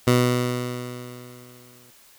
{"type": "tone with exponential decay", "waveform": "15% pulse", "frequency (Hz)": 123.47, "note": "B2", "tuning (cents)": 0, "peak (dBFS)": -8, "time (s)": [0.07, 1.91], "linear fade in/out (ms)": 5, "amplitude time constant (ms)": 400, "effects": ["white hiss -53 dBFS RMS until 2.18 s"]}